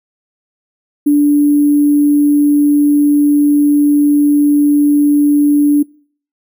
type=tone with sample-and-hold; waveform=sine; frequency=291.5 Hz; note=D4; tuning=13 cents flat; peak=-6 dBFS; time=1.06-5.83 s; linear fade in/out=10 ms; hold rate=11025 Hz; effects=noise-tail reverb RT60 0.5 s tail -24 dB re dry